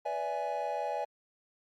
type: chord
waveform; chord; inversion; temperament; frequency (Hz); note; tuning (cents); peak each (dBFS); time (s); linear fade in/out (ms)
triangle; E dominant seventh; second; equal with one note detuned; 493.9 / 579.9 / 659.3 / 830.6; B4 / D5 / E5 / G#5; 0 / -22 / 0 / 0; -39 / -35 / -36 / -33; 0.05-1.05; 10
effects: Opus 48 kbps